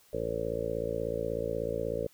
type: harmonic tone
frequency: 56.4 Hz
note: A1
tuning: 44 cents sharp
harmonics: 1 / 2 / 3 / 4 / 5 / 6 / 7 / 8 / 9 / 10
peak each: -43 / -42 / -43 / -45 / -45 / -43 / -45 / -35 / -35 / -37 dBFS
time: 0.13-2.07 s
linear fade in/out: 5 ms
effects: white hiss -62 dBFS RMS until 2.13 s